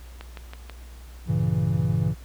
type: click train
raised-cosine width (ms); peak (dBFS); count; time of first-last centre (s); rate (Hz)
0.3; -22; 4; 0.21-0.697; 6.16
type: chord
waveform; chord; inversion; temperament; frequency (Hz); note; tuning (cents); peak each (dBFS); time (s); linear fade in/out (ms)
triangle; G diminished seventh; none; equal; 98 / 116.54 / 138.59 / 164.81; G2 / Bb2 / Db3 / Fb3; 0 / 0 / 0 / 0; -25 / -25 / -24 / -23; 1.26-2.15; 50
effects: added 60 Hz sine -40 dBFS peak until 2.24 s + pink hiss -52 dBFS RMS until 2.24 s